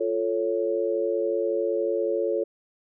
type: chord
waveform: sine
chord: F augmented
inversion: none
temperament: equal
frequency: 349.2 / 440 / 554.4 Hz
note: F4 / A4 / C#5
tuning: 0 / 0 / 0 cents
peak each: -28 / -26 / -27 dBFS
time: 0-2.44 s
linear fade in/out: 10 ms
effects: none